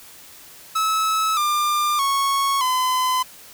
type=tone with pitch steps; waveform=45% pulse; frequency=1297 / 1196.2 / 1103.3 / 1017.6 Hz; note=E6 / D6 / C#6 / C6; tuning=-28 / +31 / -9 / -48 cents; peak=-18 dBFS; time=0.75-3.23 s; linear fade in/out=10 ms; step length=620 ms; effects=white hiss -44 dBFS RMS until 3.53 s